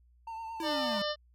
triangle tone with vibrato, 901 Hz, A5, 41 cents sharp, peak -36 dBFS, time 0.27-0.99 s, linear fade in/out 5 ms, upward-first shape triangle, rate 8.9 Hz, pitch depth 37 cents each way
square linear sweep, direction down, 335.8 to 194.7 Hz, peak -36 dBFS, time 0.6-1.02 s, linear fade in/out 2 ms
harmonic tone, 599 Hz, D5, 34 cents sharp, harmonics 1 / 2 / 3 / 5 / 6 / 7 / 8 / 9, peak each -33 / -39 / -40 / -39 / -43 / -42 / -45 / -43 dBFS, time 0.62-1.16 s, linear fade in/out 50 ms
effects added 60 Hz sine -60 dBFS peak until 1.34 s

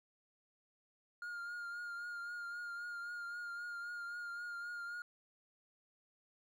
triangle tone with vibrato, 1414 Hz, F6, 21 cents sharp, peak -40 dBFS, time 1.22-5.02 s, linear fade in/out 2 ms, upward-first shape triangle, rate 3.8 Hz, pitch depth 32 cents each way, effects none

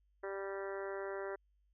harmonic tone with a mistuned harmonic, 196 Hz, G3, in tune, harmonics 2 / 3 / 4 / 5 / 6 / 7 / 8 / 9 / 10, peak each -41 / -45 / -52 / -51 / -55 / -51 / -52 / -54 / -55 dBFS, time 0.23-1.36 s, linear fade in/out 10 ms, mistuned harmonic 10, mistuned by -18 cents, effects added 50 Hz sine -70 dBFS peak until 1.73 s

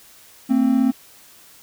triangle tone pair together, 226.7 / 263.5 Hz, A#3 / C4, -48 / +12 cents, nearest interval minor third, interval 260 cents, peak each -17 / -14 dBFS, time 0.49-0.92 s, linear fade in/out 20 ms, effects white hiss -48 dBFS RMS until 1.62 s

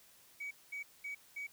sine tone bursts, 2265 Hz, C#7, 37 cents sharp, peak -38 dBFS, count 4, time 0.4-1.47 s, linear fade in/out 10 ms, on 110 ms, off 210 ms, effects tanh soft clip ceiling -37 dBFS + white hiss -63 dBFS RMS until 1.52 s

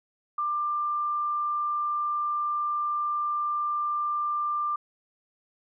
sine tone, 1189 Hz, D6, 21 cents sharp, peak -25 dBFS, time 0.38-4.76 s, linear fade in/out 5 ms, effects none

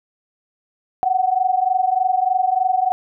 sine tone pair together, 734.7 / 758 Hz, F#5 / F#5, -12 / +42 cents, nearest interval minor second, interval 54 cents, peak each -18 dBFS, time 1.03-2.92 s, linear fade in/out 0 ms, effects none

